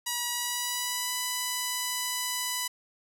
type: tone with pitch glide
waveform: 5% pulse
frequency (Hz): 965 to 993.9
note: B5 to B5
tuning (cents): -40 to +11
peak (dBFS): -17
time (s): 0.06-2.68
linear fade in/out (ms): 10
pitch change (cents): +51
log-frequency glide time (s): 0.31-1.15
effects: none